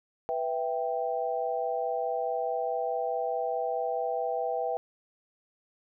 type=chord; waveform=sine; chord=E minor; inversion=second; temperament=equal; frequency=493.9 / 659.3 / 784 Hz; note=B4 / E5 / G5; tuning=0 / 0 / 0 cents; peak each=-32 dBFS; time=0.29-4.77 s; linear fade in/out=0 ms; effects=none

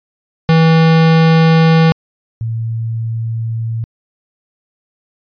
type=tone pair in turn; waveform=square / sine; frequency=162.3 / 113.62 Hz; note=E3 / A#2; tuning=-27 / -44 cents; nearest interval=tritone; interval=617 cents; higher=first; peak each=-7 / -16 dBFS; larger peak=first; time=0.49-1.92 / 2.41-3.84 s; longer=neither; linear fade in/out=0 ms; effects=resampled to 11025 Hz

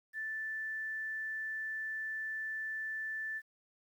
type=tone with quantisation; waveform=sine; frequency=1760 Hz; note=A6; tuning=in tune; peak=-36 dBFS; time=0.13-3.42 s; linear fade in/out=50 ms; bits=11; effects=none

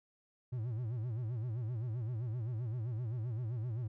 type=tone with vibrato; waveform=triangle; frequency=116.54 Hz; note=A#2; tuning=in tune; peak=-33 dBFS; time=0.52-3.88 s; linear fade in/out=10 ms; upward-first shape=sine; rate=7.7 Hz; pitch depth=160 cents each way; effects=none

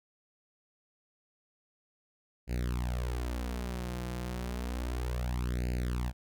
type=tone with flanger; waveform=sawtooth; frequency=61.1 Hz; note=B1; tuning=18 cents flat; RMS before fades=-34 dBFS; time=2.47-6.13 s; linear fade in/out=50 ms; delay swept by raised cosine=0.43 to 5.83 ms; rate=0.31 Hz; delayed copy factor=+0.95; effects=none

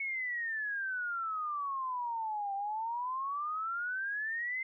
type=exponential two-way sweep; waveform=sine; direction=down then up; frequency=2217 to 784 to 2090 Hz; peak=-33 dBFS; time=0-4.63 s; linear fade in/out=5 ms; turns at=2.54 s; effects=none

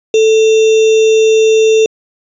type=tone with sample-and-hold; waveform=sine; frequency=440 Hz; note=A4; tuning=in tune; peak=-5 dBFS; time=0.14-1.86 s; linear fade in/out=2 ms; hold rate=3150 Hz; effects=resampled to 16000 Hz

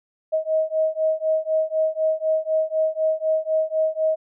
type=beating tone pair; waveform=sine; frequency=630 / 634 Hz; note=D#5 / D#5; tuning=+21 / +32 cents; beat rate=4 Hz; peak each=-22 dBFS; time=0.32-4.16 s; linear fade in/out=20 ms; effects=none

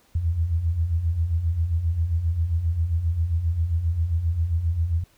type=beating tone pair; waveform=sine; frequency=77.78 / 85.28 Hz; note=D#2 / F2; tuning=0 / -41 cents; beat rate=7.5 Hz; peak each=-28 / -21 dBFS; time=0.15-5.04 s; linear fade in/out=5 ms; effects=pink hiss -60 dBFS RMS until 5.17 s

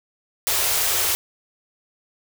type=band-stop noise; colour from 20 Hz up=white; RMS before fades=-21 dBFS; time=0.47-1.15 s; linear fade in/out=0 ms; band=120 to 340 Hz; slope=48 dB/octave; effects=none

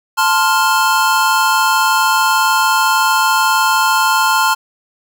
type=chord; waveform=square; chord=F major; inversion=first; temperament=equal with one note detuned; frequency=880 / 1046.5 / 1401.8 Hz; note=A5 / C6 / F6; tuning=0 / 0 / +6 cents; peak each=-16 dBFS; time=0.17-4.55 s; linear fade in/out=20 ms; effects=none

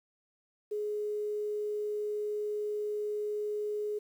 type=tone; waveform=sine; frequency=419.5 Hz; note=G#4; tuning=17 cents sharp; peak=-31 dBFS; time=0.71-3.99 s; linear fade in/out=10 ms; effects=10-bit

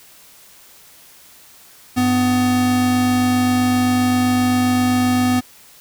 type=tone pair together; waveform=square; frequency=99.21 / 250 Hz; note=G2 / B3; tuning=+21 / +21 cents; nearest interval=octave + major third; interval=1600 cents; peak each=-25 / -15 dBFS; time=1.96-5.41 s; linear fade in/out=20 ms; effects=white hiss -46 dBFS RMS until 5.8 s

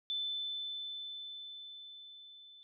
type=tone with level ramp; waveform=sine; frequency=3520 Hz; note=A7; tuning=in tune; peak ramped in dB=-33 to -54 dBFS; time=0.1-2.63 s; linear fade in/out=0 ms; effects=none

